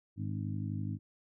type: harmonic tone with a mistuned harmonic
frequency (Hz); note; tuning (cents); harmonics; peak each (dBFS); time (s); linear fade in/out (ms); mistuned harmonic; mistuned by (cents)
51.91; G#1; 0; 2 / 3 / 4 / 5 / 6; -36 / -40 / -42 / -44 / -46; 0.16-0.99; 50; 6; -41
effects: none